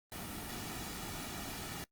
pink noise with comb filter, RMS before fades -43 dBFS, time 0.12-1.84 s, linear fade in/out 0 ms, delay 1.9 ms, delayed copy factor -0.5, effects noise-tail reverb RT60 0.1 s tail -22 dB re dry + Opus 32 kbps

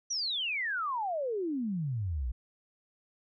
sine exponential sweep, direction down, 6000 to 55 Hz, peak -30 dBFS, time 0.1-2.32 s, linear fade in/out 10 ms, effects none

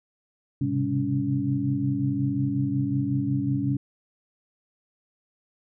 sine tone cluster, 105 / 130.1 / 135.6 / 199.6 / 281 Hz, G#2 / C3 / C#3 / G3 / C#4, +19 / -9 / -38 / +32 / +24 cents, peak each -35 / -27 / -31 / -32 / -26 dBFS, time 0.61-3.77 s, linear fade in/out 5 ms, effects none

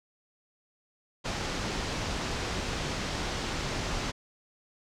pink low-pass noise, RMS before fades -33 dBFS, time 1.24-4.12 s, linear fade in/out 20 ms, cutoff 6600 Hz, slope 24 dB/octave, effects none

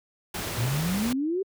pink noise, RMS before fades -32 dBFS, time 0.34-1.13 s, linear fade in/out 5 ms
sine exponential sweep, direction up, 110 to 399.4 Hz, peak -24 dBFS, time 0.57-1.43 s, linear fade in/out 10 ms
effects high-pass 60 Hz 12 dB/octave

